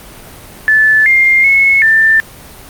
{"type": "tone with pitch steps", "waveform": "sine", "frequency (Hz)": [1744, 2113, 2188, 1781], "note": ["A6", "C7", "C#7", "A6"], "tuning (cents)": [-16, 16, -23, 21], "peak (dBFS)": -5, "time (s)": [0.68, 2.2], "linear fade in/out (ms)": 0, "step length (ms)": 380, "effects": ["pink hiss -34 dBFS RMS until 2.69 s", "Opus 32 kbps"]}